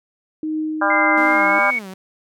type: tone with tremolo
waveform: sine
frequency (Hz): 311.1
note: D#4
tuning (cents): 0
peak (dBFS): -19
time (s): 0.43-1.59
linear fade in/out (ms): 2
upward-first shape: triangle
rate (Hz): 1.6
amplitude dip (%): 50
type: harmonic tone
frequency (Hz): 199.9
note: G3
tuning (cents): +34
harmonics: 3 / 4 / 5 / 6 / 7 / 8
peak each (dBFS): -22 / -22 / -22 / -22 / -22 / -22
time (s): 0.81-1.71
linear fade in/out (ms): 10
type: tone with pitch glide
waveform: sine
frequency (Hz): 2080 to 2229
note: C7 to C#7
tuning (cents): -11 to +9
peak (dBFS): -18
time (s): 0.9-1.79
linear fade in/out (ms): 5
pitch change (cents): +120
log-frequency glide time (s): 1.24-1.61
type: tone with vibrato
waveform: sawtooth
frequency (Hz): 220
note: A3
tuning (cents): 0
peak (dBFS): -28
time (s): 1.17-1.94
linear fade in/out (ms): 5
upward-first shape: sine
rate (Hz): 2.4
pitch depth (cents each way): 280
effects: none